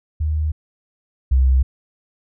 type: tone pair in turn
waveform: sine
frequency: 77 / 65.14 Hz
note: D#2 / C2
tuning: -17 / -7 cents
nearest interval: minor third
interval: 290 cents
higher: first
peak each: -17 / -11 dBFS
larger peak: second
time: 0.2-0.52 / 1.31-1.63 s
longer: neither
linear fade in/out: 10 ms
effects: none